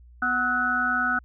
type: harmonic tone with a mistuned harmonic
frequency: 247.3 Hz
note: B3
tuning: 3 cents sharp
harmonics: 1 / 3 / 5 / 6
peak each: -32 / -32 / -27 / -23 dBFS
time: 0.22-1.19 s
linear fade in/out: 5 ms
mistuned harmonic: 5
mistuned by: +70 cents
effects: added 60 Hz sine -47 dBFS peak until 1.24 s